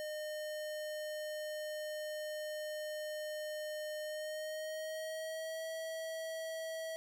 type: tone with pitch glide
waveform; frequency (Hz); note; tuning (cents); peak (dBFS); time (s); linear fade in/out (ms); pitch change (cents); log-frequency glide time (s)
square; 610 to 646.3; D#5 to E5; -34 to -34; -40; 0-6.96; 0; +100; 4.01-5.66
effects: none